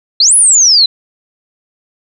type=exponential two-way sweep; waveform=sine; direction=up then down; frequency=3957 to 10548 to 3957 Hz; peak=-4 dBFS; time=0.2-0.86 s; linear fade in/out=5 ms; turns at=0.35 s; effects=none